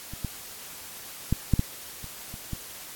clicks, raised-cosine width 5 ms, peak -25 / -17 / -10 / -7 / -10 / -27 / -27 / -19 dBFS, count 8, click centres 0.136 / 0.247 / 1.326 / 1.537 / 1.594 / 2.043 / 2.341 / 2.533 s, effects white hiss -42 dBFS RMS until 2.95 s + AAC 64 kbps

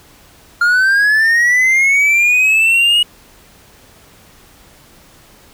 triangle linear sweep, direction up, 1396.9 to 2900 Hz, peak -7 dBFS, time 0.61-3.03 s, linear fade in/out 5 ms, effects pink hiss -45 dBFS RMS until 5.53 s

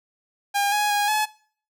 sawtooth tone with pitch steps, 807 / 833 / 822 / 855 Hz, G#5 / G#5 / G#5 / A5, -50 / +5 / -18 / -50 cents, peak -16 dBFS, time 0.54-1.26 s, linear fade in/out 20 ms, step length 180 ms, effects noise-tail reverb RT60 0.5 s tail -22 dB re dry

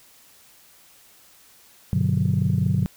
sine chord, G major seventh, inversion none, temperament just, 98 / 122.5 / 147 / 183.75 Hz, G2 / B2 / D3 / F#3, 0 / -14 / +2 / -12 cents, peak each -23 dBFS, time 1.93-2.86 s, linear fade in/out 0 ms, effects tanh soft clip ceiling -11 dBFS + white hiss -53 dBFS RMS until 2.96 s

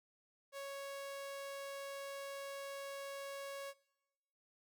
sawtooth tone, 554.4 Hz, C#5, in tune, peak -40 dBFS, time 0.52-3.74 s, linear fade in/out 50 ms, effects noise-tail reverb RT60 1.0 s tail -22 dB re dry

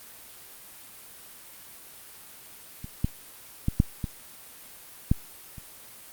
clicks, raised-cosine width 5 ms, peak -24 / -11 / -11 / -6 / -16 / -7 / -29 dBFS, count 7, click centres 2.844 / 3.045 / 3.684 / 3.801 / 4.042 / 5.115 / 5.582 s, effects white hiss -47 dBFS RMS until 6.12 s + Opus 32 kbps

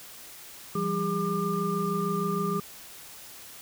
sine tone cluster, 169.2 / 195.7 / 405.6 / 1196 Hz, E3 / G3 / G#4 / D6, +45 / -3 / -41 / +31 cents, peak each -31 dBFS, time 0.75-2.6 s, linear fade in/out 5 ms, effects white hiss -46 dBFS RMS until 3.61 s

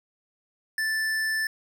sine tone with hard clipping, 1760 Hz, A6, in tune, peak -26 dBFS, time 0.78-1.47 s, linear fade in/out 2 ms, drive 14 dB, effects none

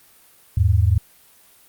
sine tone pair together, 81.56 / 103.83 Hz, E2 / G#2, -18 / 0 cents, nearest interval major third, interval 418 cents, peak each -16 dBFS, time 0.57-0.98 s, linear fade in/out 5 ms, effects white hiss -52 dBFS RMS until 1.68 s + Opus 32 kbps

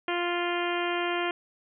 harmonic tone, 349.2 Hz, F4, in tune, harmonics 1 / 2 / 3 / 4 / 5 / 6 / 7 / 8 / 9, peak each -30 / -33 / -35 / -36 / -37 / -38 / -38 / -39 / -40 dBFS, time 0.08-1.31 s, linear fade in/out 2 ms, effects none

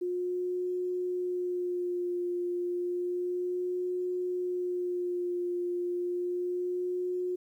sine tone with vibrato, 357.2 Hz, F4, 39 cents sharp, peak -29 dBFS, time 0.01-7.36 s, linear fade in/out 10 ms, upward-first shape sine, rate 0.31 Hz, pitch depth 21 cents each way, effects 11-bit

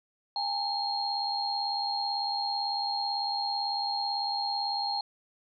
sine tone cluster, 812 / 890 / 4239 Hz, G#5 / A5 / C8, -39 / +20 / +22 cents, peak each -32 / -37 / -31 dBFS, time 0.36-5.01 s, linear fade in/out 2 ms, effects none

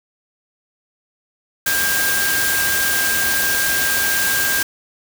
sine tone in noise, 1600 Hz, G6, 35 cents sharp, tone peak -19 dBFS, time 1.66-4.63 s, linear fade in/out 5 ms, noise white, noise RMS -20 dBFS, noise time 1.66-4.63 s, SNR -2 dB, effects none

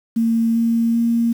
sine tone with pitch steps, 228.3 / 230.4 / 232.6 Hz, A#3 / A#3 / A#3, -36 / -20 / -4 cents, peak -14 dBFS, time 0.16-1.33 s, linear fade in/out 10 ms, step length 390 ms, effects 7-bit

